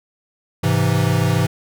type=chord; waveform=square; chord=Ab augmented; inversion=none; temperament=equal; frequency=103.83 / 130.81 / 164.81 Hz; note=Ab2 / C3 / E3; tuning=0 / 0 / 0 cents; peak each=-20 dBFS; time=0.63-1.47 s; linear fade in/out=10 ms; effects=none